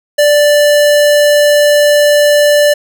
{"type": "tone", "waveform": "square", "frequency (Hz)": 587.3, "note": "D5", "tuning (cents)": 0, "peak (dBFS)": -6, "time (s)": [0.18, 2.74], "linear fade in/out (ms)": 10, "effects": []}